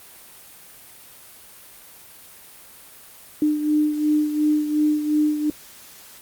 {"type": "beating tone pair", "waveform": "sine", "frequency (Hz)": [301.1, 303.9], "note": ["D4", "D#4"], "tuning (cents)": [43, -41], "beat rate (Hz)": 2.8, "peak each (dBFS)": [-18, -25], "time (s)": [3.42, 5.5], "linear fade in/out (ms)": 2, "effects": ["white hiss -45 dBFS RMS until 6.21 s", "Opus 32 kbps"]}